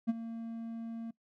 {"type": "tone with ADSR envelope", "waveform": "triangle", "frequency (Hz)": 228.5, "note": "A#3", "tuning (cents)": -34, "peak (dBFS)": -22, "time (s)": [0.07, 1.11], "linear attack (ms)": 25, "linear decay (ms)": 27, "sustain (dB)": -14, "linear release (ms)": 7, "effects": ["noise-tail reverb RT60 0.1 s tail -22 dB re dry"]}